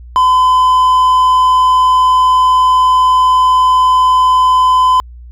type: tone with hard clipping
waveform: triangle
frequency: 1016 Hz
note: B5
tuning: 49 cents sharp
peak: -7 dBFS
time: 0.16-5 s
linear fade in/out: 0 ms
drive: 6 dB
effects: added 60 Hz sine -30 dBFS peak until 5.31 s